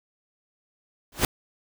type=noise with exponential growth; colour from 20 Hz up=pink; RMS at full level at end=-17 dBFS; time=1.12-1.25 s; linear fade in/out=2 ms; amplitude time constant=27 ms; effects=none